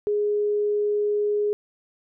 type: tone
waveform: sine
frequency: 415.5 Hz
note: G#4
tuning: 1 cent sharp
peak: -20 dBFS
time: 0.07-1.53 s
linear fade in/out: 0 ms
effects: none